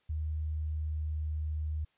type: tone with pitch glide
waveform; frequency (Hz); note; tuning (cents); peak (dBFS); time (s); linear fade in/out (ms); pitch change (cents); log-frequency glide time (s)
sine; 77.4 to 76.91; D#2 to D#2; -9 to -20; -31; 0.09-1.85; 10; -11; 0.26-1.23
effects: white hiss -72 dBFS RMS until 1.97 s + resampled to 8000 Hz